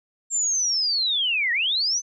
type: linear two-way sweep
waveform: sine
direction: down then up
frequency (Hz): 7459 to 1821 to 6260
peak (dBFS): -20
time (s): 0.3-2.02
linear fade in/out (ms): 50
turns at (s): 1.52
effects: none